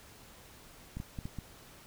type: clicks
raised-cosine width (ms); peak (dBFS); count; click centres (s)
5; -26; 5; 0.97 / 1.001 / 1.188 / 1.255 / 1.387
effects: pink hiss -55 dBFS RMS until 1.86 s